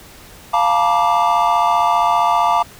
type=chord; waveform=triangle; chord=Bb major seventh; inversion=second; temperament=equal with one note detuned; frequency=698.5 / 880 / 955.2 / 1174.7 Hz; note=F5 / A5 / Bb5 / D6; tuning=0 / 0 / +42 / 0 cents; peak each=-16 dBFS; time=0.53-2.63 s; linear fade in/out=10 ms; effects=pink hiss -41 dBFS RMS until 2.79 s